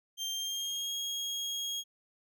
30% pulse tone with pitch glide, 3169 to 3277 Hz, G7 to G#7, +18 to -24 cents, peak -31 dBFS, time 0.17-1.84 s, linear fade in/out 50 ms, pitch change +58 cents, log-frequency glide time 0.32-0.94 s, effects none

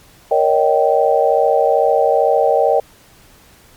sine chord, Eb dominant seventh, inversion second, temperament just, 466.7 / 560 / 622.3 / 777.8 Hz, Bb4 / Db5 / Eb5 / G5, +2 / +18 / 0 / -14 cents, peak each -16 dBFS, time 0.31-2.8 s, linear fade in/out 5 ms, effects pink hiss -47 dBFS RMS until 3.76 s + MP3 96 kbps

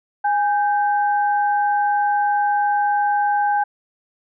sine tone pair together, 823 / 1554.8 Hz, G#5 / G6, -16 / -15 cents, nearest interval major seventh, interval 1101 cents, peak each -16 / -25 dBFS, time 0.24-3.64 s, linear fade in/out 10 ms, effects none

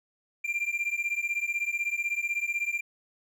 triangle beating tone pair, 2372 / 2388 Hz, D7 / D7, +17 / +28 cents, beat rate 16 Hz, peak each -29 dBFS, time 0.44-2.81 s, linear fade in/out 10 ms, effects none

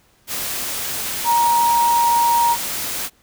sine tone in noise, 941 Hz, A#5, 16 cents sharp, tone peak -13 dBFS, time 1.24-2.57 s, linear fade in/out 50 ms, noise white, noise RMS -25 dBFS, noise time 0.27-3.1 s, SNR +9 dB, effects pink hiss -57 dBFS RMS until 3.22 s

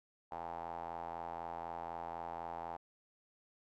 square tone with band-pass filter, 42 Hz, E1, 33 cents sharp, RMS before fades -44 dBFS, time 0.31-2.77 s, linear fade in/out 10 ms, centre 820 Hz, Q 5.7, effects none

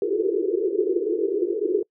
white band-pass noise, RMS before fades -23 dBFS, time 0.02-1.83 s, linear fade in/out 2 ms, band 340 to 450 Hz, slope 96 dB/octave, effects noise-tail reverb RT60 0.1 s tail -25 dB re dry

